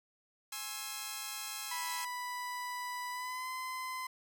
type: chord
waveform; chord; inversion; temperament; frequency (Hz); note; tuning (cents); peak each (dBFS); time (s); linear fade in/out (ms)
5% pulse; Ab augmented; none; equal with one note detuned; 830.6 / 1064.2 / 1318.5; Ab5 / C6 / E6; 0 / +29 / 0; -32; 0.52-2.05; 5
type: tone with pitch glide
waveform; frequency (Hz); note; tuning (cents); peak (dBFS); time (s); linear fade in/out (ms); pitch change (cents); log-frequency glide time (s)
30% pulse; 987.8 to 1026.8; B5 to C6; 0 to -33; -35; 1.71-4.07; 5; +67; 3.11-3.49
effects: none

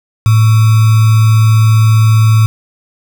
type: tone with sample-and-hold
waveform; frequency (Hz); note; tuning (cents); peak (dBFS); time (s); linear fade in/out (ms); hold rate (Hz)
sine; 110; A2; 0; -4; 0.26-2.46; 0; 1225
effects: none

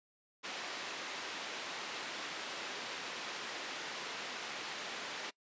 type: band-pass noise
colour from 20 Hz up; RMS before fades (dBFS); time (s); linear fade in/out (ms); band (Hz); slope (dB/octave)
white; -43; 0.43-5.31; 20; 260 to 3600; 12
effects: noise-tail reverb RT60 0.1 s tail -23 dB re dry + resampled to 16000 Hz

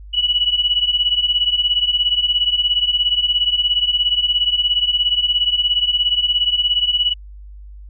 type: beating tone pair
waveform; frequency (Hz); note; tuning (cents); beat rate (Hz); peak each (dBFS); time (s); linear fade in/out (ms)
sine; 2927 / 2944; F#7 / F#7; -19 / -9; 17; -19 / -16; 0.13-7.14; 20
effects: added 50 Hz sine -34 dBFS peak until 7.89 s

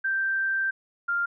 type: tone pair in turn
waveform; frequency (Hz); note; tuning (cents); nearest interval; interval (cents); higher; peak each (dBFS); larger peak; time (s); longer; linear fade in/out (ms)
sine; 1568 / 1396.9; G6 / F6; 0 / 0; major second; 200; first; -23; neither; 0.04-0.71 / 1.08-1.26; first; 10
effects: none

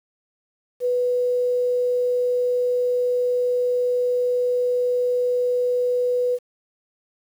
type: tone with quantisation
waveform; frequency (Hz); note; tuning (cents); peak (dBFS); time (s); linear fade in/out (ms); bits
sine; 493.9; B4; 0; -18; 0.8-6.39; 50; 8
effects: none

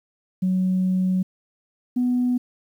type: tone pair in turn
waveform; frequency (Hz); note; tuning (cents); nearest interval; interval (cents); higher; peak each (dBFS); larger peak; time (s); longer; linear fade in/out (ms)
sine; 185.5 / 247.6; F#3 / B3; +5 / +5; perfect fourth; 500; second; -17; neither; 0.42-1.23 / 1.96-2.38; first; 10
effects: tanh soft clip ceiling -14 dBFS + 9-bit

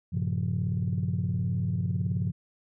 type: chord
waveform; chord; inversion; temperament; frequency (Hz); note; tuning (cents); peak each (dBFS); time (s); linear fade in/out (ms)
sine; G half-diminished seventh; none; equal with one note detuned; 98 / 116.54 / 136.13 / 174.61; G2 / Bb2 / Db3 / F3; 0 / 0 / -31 / 0; -29 / -32 / -31 / -30; 0.12-2.32; 20
effects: tanh soft clip ceiling -19 dBFS

